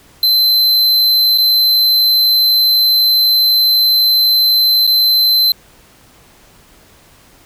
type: tone with dropouts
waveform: square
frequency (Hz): 4076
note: C8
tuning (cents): -46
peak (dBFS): -9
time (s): 0.23-5.52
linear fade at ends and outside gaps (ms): 2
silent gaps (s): 1.377-1.383 / 4.868-4.874
effects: pink hiss -46 dBFS RMS until 7.45 s